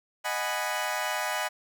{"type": "chord", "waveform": "20% pulse", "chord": "G# minor seventh", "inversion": "second", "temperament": "equal with one note detuned", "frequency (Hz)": [617.2, 740, 830.6, 987.8], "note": ["D#5", "F#5", "G#5", "B5"], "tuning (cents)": [-14, 0, 0, 0], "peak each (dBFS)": -29, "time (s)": [0.24, 1.49], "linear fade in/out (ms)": 20, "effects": []}